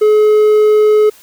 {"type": "tone", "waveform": "triangle", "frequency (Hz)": 425.8, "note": "G#4", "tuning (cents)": 43, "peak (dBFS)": -4, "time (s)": [0.01, 1.1], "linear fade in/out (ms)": 10, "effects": ["white hiss -43 dBFS RMS until 1.22 s"]}